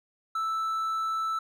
triangle tone, 1318.5 Hz, E6, in tune, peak -25 dBFS, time 0.35-1.39 s, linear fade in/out 5 ms, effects none

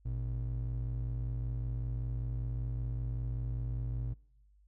triangle ring-modulated tone, 87 Hz, F2, 6 cents flat, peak -28 dBFS, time 0.05-4.14 s, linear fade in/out 10 ms, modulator 32.6 Hz, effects noise-tail reverb RT60 0.8 s tail -26 dB re dry + added 50 Hz sine -61 dBFS peak until 4.67 s

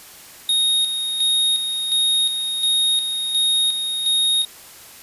square tone with tremolo, 3729 Hz, A#7, in tune, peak -16 dBFS, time 0.49-4.45 s, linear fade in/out 2 ms, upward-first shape square, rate 1.4 Hz, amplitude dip 50%, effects white hiss -42 dBFS RMS until 5.02 s + resampled to 32000 Hz

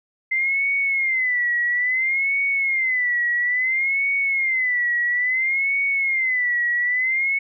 sine tone with vibrato, 2067 Hz, C7, 22 cents flat, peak -18 dBFS, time 0.31-7.39 s, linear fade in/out 10 ms, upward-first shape sine, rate 0.59 Hz, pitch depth 130 cents each way, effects none

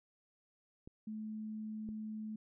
clicks, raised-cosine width 3 ms, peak -37 dBFS, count 2, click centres 0.875 / 1.889 s
sine tone, 216.2 Hz, A3, 30 cents flat, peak -40 dBFS, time 1.07-2.36 s, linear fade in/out 5 ms
effects none

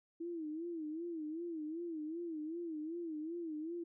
sine tone with vibrato, 324.1 Hz, E4, 29 cents flat, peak -39 dBFS, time 0.2-3.84 s, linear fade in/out 10 ms, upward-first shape sine, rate 2.6 Hz, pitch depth 120 cents each way, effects none

